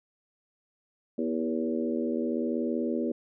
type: harmonic tone with a mistuned harmonic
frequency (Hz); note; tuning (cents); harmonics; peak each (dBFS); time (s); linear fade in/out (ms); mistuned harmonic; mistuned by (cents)
80.7; E2; -36; 3 / 4 / 5 / 6 / 7; -30 / -32 / -34 / -36 / -37; 1.18-3.12; 5; 5; -22
effects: none